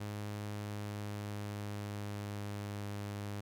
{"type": "tone with pitch glide", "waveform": "sawtooth", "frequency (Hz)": [103.83, 102.11], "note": ["G#2", "G#2"], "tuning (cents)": [0, -29], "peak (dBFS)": -35, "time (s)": [0, 3.41], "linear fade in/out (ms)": 10, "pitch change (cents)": -29, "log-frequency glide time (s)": [0.47, 2.88], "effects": []}